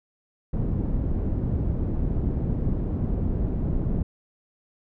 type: low-pass noise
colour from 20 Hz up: pink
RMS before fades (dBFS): -25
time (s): 0.53-4.03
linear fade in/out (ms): 5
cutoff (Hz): 260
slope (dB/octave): 12
effects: none